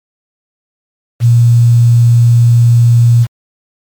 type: tone with quantisation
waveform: sine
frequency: 118.2 Hz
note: A#2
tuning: 24 cents sharp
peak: -3 dBFS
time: 1.2-3.27 s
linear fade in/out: 50 ms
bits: 5
effects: MP3 96 kbps